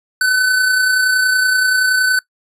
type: tone with amplitude modulation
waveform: square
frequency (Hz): 1511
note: F#6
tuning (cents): +36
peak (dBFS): -11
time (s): 0.21-2.19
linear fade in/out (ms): 2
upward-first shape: sine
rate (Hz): 30.6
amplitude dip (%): 35
effects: noise-tail reverb RT60 0.1 s tail -21 dB re dry + resampled to 32000 Hz